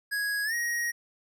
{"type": "tone with pitch glide", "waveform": "square", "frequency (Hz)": [1661.2, 1886.3], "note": ["G#6", "A#6"], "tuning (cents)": [0, 20], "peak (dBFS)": -28, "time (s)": [0.11, 0.92], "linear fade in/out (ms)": 20, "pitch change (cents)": 220, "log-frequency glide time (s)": [0.44, 0.54], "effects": []}